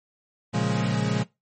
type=chord; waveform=40% pulse; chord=Bb minor seventh; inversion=none; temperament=equal with one note detuned; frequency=116.54 / 138.59 / 174.61 / 209 Hz; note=Bb2 / Db3 / F3 / Ab3; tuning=0 / 0 / 0 / +11 cents; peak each=-27 dBFS; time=0.53-1.24 s; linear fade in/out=20 ms; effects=noise-tail reverb RT60 0.2 s tail -20 dB re dry + MP3 32 kbps